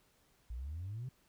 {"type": "exponential sweep", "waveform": "sine", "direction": "up", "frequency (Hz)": [55, 134.7], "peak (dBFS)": -38, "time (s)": [0.5, 1.09], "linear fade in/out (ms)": 5, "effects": ["tanh soft clip ceiling -36 dBFS", "pink hiss -71 dBFS RMS until 1.28 s"]}